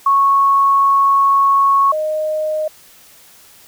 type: tone pair in turn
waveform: sine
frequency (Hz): 1104 / 618.5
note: C#6 / D#5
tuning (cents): -7 / -10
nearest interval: minor seventh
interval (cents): 1003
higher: first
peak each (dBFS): -9 / -16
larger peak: first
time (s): 0.06-1.92 / 1.92-2.68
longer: first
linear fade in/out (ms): 5
effects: white hiss -45 dBFS RMS until 3.67 s